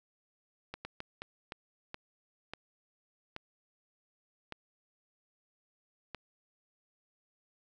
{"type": "slowing click train", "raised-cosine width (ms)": 0.3, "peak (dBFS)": -24, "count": 10, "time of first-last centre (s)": [0.74, 6.147], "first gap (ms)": 110, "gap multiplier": 1.4, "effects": []}